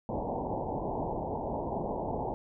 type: low-pass noise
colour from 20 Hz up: white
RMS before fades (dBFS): -34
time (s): 0.09-2.34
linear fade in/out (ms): 0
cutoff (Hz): 940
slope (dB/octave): 96
effects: none